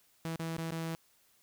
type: tone with dropouts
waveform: sawtooth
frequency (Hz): 163.7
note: E3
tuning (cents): -12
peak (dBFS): -31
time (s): 0.25-0.95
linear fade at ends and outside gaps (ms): 0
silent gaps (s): 0.36-0.395 / 0.566-0.583 / 0.706-0.719
effects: white hiss -68 dBFS RMS until 1.42 s